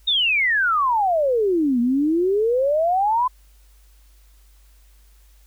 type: exponential two-way sweep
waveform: sine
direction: down then up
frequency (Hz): 3751 to 233.1 to 1033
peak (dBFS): -16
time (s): 0.07-3.28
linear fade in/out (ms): 10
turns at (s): 1.8
effects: added 50 Hz sine -49 dBFS peak until 5.46 s + white hiss -60 dBFS RMS until 5.46 s